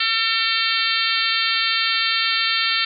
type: harmonic tone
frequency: 451.3 Hz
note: A4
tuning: 44 cents sharp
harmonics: 3 / 4 / 5 / 6 / 7 / 8 / 9 / 10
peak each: -26 / -26 / -26 / -26 / -26 / -26 / -26 / -26 dBFS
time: 0-2.85 s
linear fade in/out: 5 ms
effects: none